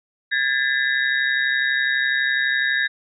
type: tone cluster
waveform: sine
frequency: 1634 / 1766 / 2014 / 3775 Hz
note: G#6 / A6 / B6 / A#7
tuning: -29 / +6 / +33 / +21 cents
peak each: -21 / -22 / -28 / -28 dBFS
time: 0.31-2.88 s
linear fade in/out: 20 ms
effects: none